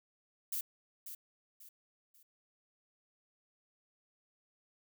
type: noise with echo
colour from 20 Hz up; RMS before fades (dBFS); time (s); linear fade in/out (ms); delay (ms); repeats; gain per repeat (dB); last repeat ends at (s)
violet; -37; 0.52-0.61; 5; 540; 3; -9; 2.23
effects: none